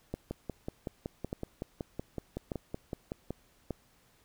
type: two click trains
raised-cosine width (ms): 2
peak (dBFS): -22 / -21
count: 17 / 4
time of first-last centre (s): 0.31-3.306 / 0.14-3.707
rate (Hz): 5.34 / 0.841
effects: pink hiss -66 dBFS RMS until 4.24 s